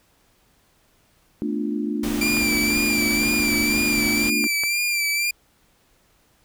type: chord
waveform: sine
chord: B half-diminished seventh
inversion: third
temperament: equal with one note detuned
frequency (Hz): 220.8 / 246.9 / 293.7 / 349.2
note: A3 / B3 / D4 / F4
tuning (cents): +6 / 0 / 0 / 0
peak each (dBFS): -26 / -32 / -26 / -31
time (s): 1.42-4.47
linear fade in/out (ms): 0
type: noise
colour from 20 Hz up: pink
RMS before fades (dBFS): -31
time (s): 2.03-4.3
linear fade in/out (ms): 5
type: tone with vibrato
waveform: sawtooth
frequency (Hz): 2361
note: D7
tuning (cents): +9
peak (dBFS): -17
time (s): 2.21-5.31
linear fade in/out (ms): 5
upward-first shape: sine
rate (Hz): 2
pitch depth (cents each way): 45
type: clicks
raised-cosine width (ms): 0.5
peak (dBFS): -17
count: 6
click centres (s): 2.231 / 2.369 / 2.569 / 3.234 / 4.441 / 4.636
effects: pink hiss -61 dBFS RMS until 6.44 s